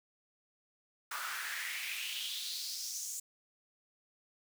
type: noise with high-pass filter sweep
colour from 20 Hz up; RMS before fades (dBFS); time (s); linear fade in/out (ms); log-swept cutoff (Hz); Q
pink; -40; 1.11-3.2; 5; 1200 to 7300; 3.9
effects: none